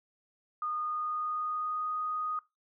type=tone with pitch glide; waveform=sine; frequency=1226 to 1243.1 Hz; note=D#6 to D#6; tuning=-26 to -2 cents; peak=-31 dBFS; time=0.62-2.39 s; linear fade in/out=2 ms; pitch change=+24 cents; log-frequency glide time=0.78-1.92 s; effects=noise-tail reverb RT60 0.2 s tail -19 dB re dry